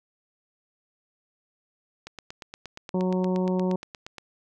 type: click train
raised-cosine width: 0.2 ms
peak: -21 dBFS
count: 19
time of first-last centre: 2.07-4.183 s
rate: 8.52 Hz
type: harmonic tone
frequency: 184.1 Hz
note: F#3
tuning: 8 cents flat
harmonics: 1 / 2 / 3 / 4 / 5 / 6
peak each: -24 / -28 / -32 / -42 / -36 / -48 dBFS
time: 2.94-3.76 s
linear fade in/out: 5 ms
effects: none